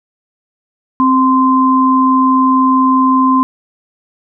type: tone pair together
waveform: sine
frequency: 262.6 / 1038 Hz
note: C4 / C6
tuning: +6 / -14 cents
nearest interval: 2 octaves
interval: 2380 cents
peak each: -10 dBFS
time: 1-3.43 s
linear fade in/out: 0 ms
effects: none